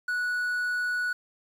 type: tone with quantisation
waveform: triangle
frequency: 1471 Hz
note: F#6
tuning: 11 cents flat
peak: -24 dBFS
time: 0.08-1.13 s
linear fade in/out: 5 ms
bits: 9
effects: none